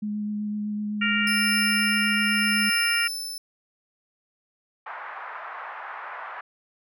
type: tone with vibrato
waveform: sine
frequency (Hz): 209.4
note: G#3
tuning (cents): +15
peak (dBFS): -26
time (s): 0.02-2.7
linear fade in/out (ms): 10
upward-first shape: sine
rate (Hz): 7.9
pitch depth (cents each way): 12
type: harmonic tone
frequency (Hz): 466.2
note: A#4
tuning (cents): 0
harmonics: 3 / 4 / 5 / 6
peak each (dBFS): -27 / -27 / -27 / -27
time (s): 1.01-3.08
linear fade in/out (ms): 10
type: tone with tremolo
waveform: sawtooth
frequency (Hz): 5274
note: E8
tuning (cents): 0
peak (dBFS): -23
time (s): 1.27-3.38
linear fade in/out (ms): 2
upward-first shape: triangle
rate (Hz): 0.84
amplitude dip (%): 55
type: band-pass noise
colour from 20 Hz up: pink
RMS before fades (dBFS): -37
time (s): 4.86-6.41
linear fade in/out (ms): 5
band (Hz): 830 to 1700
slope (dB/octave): 24
effects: none